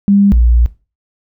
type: tone pair in turn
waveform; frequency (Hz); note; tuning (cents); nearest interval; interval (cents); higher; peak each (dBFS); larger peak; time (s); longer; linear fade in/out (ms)
sine; 200.3 / 58.93; G3 / A#1; +38 / +19; octave + major sixth; 2119; first; -6; neither; 0.08-0.32 / 0.32-0.66; second; 0
effects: noise-tail reverb RT60 0.3 s tail -17 dB re dry